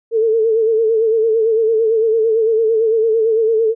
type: tone with vibrato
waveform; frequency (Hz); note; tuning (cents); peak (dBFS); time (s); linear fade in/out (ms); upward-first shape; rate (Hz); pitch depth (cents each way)
sine; 446.4; A4; +25; -11; 0.11-3.75; 50; sine; 8.9; 57
effects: none